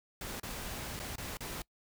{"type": "noise with dropouts", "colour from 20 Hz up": "pink", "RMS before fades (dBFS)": -41, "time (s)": [0.21, 1.62], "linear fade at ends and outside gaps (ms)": 2, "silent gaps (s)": [[0.399, 0.431], [0.993, 0.999], [1.157, 1.181], [1.371, 1.406]], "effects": ["noise-tail reverb RT60 0.1 s tail -23 dB re dry"]}